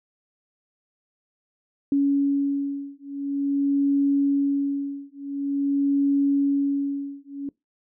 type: beating tone pair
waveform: sine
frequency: 280 / 280.47 Hz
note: C#4 / C#4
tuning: +18 / +20 cents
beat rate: 0.47 Hz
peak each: -23 dBFS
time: 1.92-7.49 s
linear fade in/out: 2 ms
effects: noise-tail reverb RT60 0.2 s tail -23 dB re dry